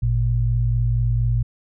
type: tone pair together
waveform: sine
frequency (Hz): 52.36 / 116.54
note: G#1 / A#2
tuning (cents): +15 / 0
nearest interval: octave + major second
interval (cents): 1385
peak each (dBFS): -21 / -18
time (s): 0.02-1.43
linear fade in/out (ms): 10
effects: none